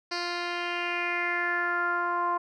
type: tone with low-pass filter sweep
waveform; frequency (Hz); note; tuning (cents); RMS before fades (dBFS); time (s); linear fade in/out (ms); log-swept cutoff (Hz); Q
10% pulse; 349.2; F4; 0; -29; 0.11-2.38; 10; 4600 to 1000; 4.3
effects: none